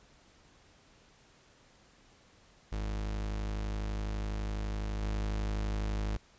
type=tone with level steps; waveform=40% pulse; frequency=52 Hz; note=G#1; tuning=3 cents sharp; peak=-32 / -30 dBFS; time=2.72-6.17 s; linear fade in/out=5 ms; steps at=5.02 s; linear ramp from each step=2 ms; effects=pink hiss -62 dBFS RMS until 6.38 s + resampled to 16000 Hz